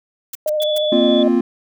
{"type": "noise bursts", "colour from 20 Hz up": "blue", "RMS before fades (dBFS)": -28, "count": 4, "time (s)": [0.33, 0.782], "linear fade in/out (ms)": 5, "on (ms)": 23, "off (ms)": 120}
{"type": "tone with vibrato", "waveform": "sine", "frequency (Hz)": 609, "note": "D#5", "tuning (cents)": -37, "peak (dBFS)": -16, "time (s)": [0.46, 1.28], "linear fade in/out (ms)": 2, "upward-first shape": "sine", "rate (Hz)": 14, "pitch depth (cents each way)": 22}
{"type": "tone", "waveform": "sine", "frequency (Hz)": 3439, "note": "A7", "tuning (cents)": -40, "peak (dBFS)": -22, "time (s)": [0.6, 1.23], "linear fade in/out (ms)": 2}
{"type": "chord", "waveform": "triangle", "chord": "Bb suspended second", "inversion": "none", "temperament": "equal", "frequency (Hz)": [233.1, 261.6, 349.2], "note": ["Bb3", "C4", "F4"], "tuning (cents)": [0, 0, 0], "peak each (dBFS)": -15, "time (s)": [0.92, 1.41], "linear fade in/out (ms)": 5}
{"effects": []}